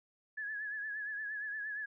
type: tone with vibrato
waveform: sine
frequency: 1700 Hz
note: G#6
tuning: 40 cents sharp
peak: -37 dBFS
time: 0.37-1.86 s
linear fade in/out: 10 ms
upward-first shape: triangle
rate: 8.6 Hz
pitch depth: 70 cents each way
effects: none